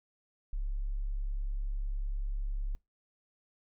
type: tone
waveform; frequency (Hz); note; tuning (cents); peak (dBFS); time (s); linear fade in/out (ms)
sine; 34.65; C#1; 0; -31; 0.53-2.75; 0
effects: noise-tail reverb RT60 0.2 s tail -23 dB re dry